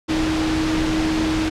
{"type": "tone in noise", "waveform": "sine", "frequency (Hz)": 315.7, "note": "D#4", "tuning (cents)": 25, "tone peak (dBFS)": -19, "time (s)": [0.08, 1.5], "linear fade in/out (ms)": 20, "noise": "pink", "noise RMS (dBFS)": -24, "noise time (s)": [0.08, 1.5], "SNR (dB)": 2, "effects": ["low-pass 5000 Hz 12 dB/octave"]}